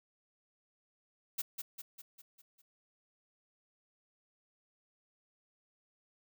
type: noise with echo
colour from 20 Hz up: blue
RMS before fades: -35 dBFS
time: 1.38-1.42 s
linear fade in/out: 10 ms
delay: 200 ms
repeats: 6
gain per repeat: -5 dB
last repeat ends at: 2.62 s
effects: none